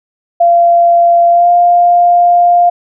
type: tone with pitch glide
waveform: sine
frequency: 688 to 700.8 Hz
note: F5 to F5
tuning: -26 to +6 cents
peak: -4 dBFS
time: 0.4-2.7 s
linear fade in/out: 10 ms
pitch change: +32 cents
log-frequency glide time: 1.3-1.49 s
effects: none